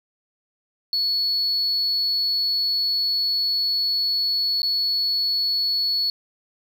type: tone with dropouts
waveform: sine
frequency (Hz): 4400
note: C#8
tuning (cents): -14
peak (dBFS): -18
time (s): 0.93-6.1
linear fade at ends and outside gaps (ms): 1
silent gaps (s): 4.619-4.63
effects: tanh soft clip ceiling -16 dBFS + 8-bit